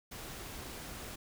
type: noise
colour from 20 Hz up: pink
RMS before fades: -45 dBFS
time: 0.11-1.16 s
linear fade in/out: 10 ms
effects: none